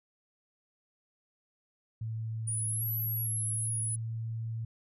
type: tone with pitch glide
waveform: sine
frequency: 111.7 to 113.26 Hz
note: A2 to A#2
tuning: +27 to -49 cents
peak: -33 dBFS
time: 2.01-4.65 s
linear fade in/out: 5 ms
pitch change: +24 cents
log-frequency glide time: 2.33-4.12 s
type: linear two-way sweep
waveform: sine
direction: up then down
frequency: 9397 to 11840 to 10040 Hz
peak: -32 dBFS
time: 2.47-3.96 s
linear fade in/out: 10 ms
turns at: 2.92 s
effects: none